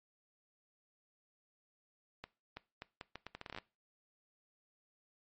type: accelerating click train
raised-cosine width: 0.3 ms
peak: -28 dBFS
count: 15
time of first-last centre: 2.24-3.586 s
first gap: 330 ms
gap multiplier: 0.76
effects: noise-tail reverb RT60 0.3 s tail -20 dB re dry + MP3 32 kbps